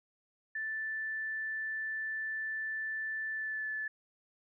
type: tone with pitch glide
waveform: sine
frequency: 1760 to 1738.8 Hz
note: A6 to A6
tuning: 0 to -21 cents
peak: -34 dBFS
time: 0.55-3.88 s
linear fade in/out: 5 ms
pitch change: -21 cents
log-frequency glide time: 3.32-3.67 s
effects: none